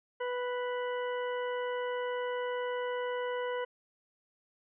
harmonic tone, 493.9 Hz, B4, in tune, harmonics 1 / 2 / 3 / 4 / 6, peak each -33 / -39 / -43 / -45 / -49 dBFS, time 0.2-3.65 s, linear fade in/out 10 ms, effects none

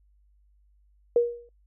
sine tone with exponential decay, 475.7 Hz, A#4, 35 cents sharp, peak -14 dBFS, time 1.16-1.49 s, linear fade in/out 2 ms, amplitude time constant 71 ms, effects noise-tail reverb RT60 0.1 s tail -23 dB re dry + added 50 Hz sine -59 dBFS peak until 1.66 s

